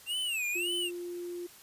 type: tone with vibrato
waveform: square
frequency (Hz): 2705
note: E7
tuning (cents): +44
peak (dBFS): -31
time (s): 0.06-0.91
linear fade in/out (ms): 50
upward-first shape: sine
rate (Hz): 1.8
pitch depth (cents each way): 200
type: tone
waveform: sine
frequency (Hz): 350.5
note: F4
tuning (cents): +6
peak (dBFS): -36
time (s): 0.55-1.47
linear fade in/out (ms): 10
effects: white hiss -54 dBFS RMS until 1.62 s + resampled to 32000 Hz